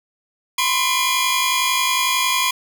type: tone cluster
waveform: sawtooth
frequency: 1007 / 1058 / 2404 / 3327 Hz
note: B5 / C6 / D7 / G#7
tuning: +33 / +19 / +40 / +2 cents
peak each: -19 dBFS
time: 0.58-2.51 s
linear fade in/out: 5 ms
effects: none